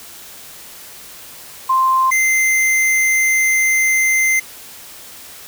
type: tone pair in turn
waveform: sine / square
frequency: 1046.5 / 2078 Hz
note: C6 / C7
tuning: 0 / -12 cents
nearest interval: octave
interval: 1188 cents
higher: second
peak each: -11 / -13 dBFS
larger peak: first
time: 1.69-2.11 / 2.11-4.4 s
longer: second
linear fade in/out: 10 ms
effects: white hiss -37 dBFS RMS until 5.47 s